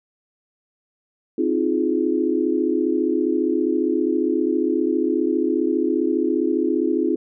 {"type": "chord", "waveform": "sine", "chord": "F minor seventh", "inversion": "second", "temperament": "just", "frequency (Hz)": [261.9, 314.3, 349.2, 419.1], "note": ["C4", "Eb4", "F4", "Ab4"], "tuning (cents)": [2, 18, 0, 16], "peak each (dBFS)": [-24, -22, -22, -25], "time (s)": [1.38, 7.16], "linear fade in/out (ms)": 5, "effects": []}